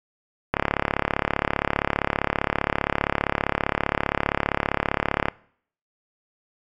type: click train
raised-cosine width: 0.5 ms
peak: -4 dBFS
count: 168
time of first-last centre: 0.54-5.284 s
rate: 35.2 Hz
effects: noise-tail reverb RT60 0.6 s tail -22 dB re dry + MP3 96 kbps